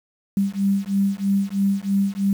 sine beating tone pair, 196 / 199.1 Hz, G3 / G3, 0 / +27 cents, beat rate 3.1 Hz, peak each -21 dBFS, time 0.37-2.33 s, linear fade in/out 2 ms, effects 7-bit

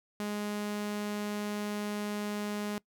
sawtooth tone, 207.7 Hz, G#3, in tune, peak -29 dBFS, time 0.2-2.78 s, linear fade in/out 0 ms, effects noise-tail reverb RT60 0.1 s tail -22 dB re dry

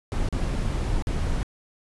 brown noise with dropouts, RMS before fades -25 dBFS, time 0.12-1.43 s, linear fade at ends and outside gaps 0 ms, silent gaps 0.288-0.326 / 1.023-1.071 s, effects resampled to 24000 Hz

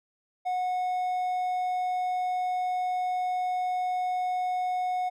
triangle tone, 731 Hz, F#5, 21 cents flat, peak -24 dBFS, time 0.45-5.1 s, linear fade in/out 20 ms, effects none

